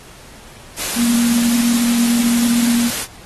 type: tone in noise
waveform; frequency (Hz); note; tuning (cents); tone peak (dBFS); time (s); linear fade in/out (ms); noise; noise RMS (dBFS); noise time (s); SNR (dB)
sine; 236.3; A#3; +24; -13; 0.95-2.91; 50; white; -22; 0.76-3.07; +6
effects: pink hiss -41 dBFS RMS until 3.25 s + AAC 32 kbps